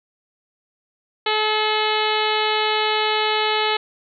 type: harmonic tone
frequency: 430 Hz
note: A4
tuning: 40 cents flat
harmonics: 1 / 2 / 3 / 4 / 5 / 6 / 7 / 8 / 9 / 10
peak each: -24 / -23 / -27 / -30 / -27 / -30 / -27 / -30 / -29 / -32 dBFS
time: 1.26-3.77 s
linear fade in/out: 5 ms
effects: none